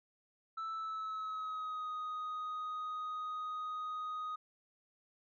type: tone with pitch glide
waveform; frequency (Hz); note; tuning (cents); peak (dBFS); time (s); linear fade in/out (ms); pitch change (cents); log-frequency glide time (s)
sine; 1318.5 to 1248.1; E6 to D#6; 0 to +5; -35; 0.57-4.36; 10; -95; 0.73-1.89
effects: tanh soft clip ceiling -37 dBFS